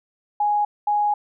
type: tone pair in turn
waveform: sine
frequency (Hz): 830.6 / 830.6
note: G#5 / G#5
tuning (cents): 0 / 0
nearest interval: unison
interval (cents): 0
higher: neither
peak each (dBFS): -17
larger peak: neither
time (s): 0.4-0.65 / 0.87-1.14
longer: second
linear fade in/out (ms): 5
effects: none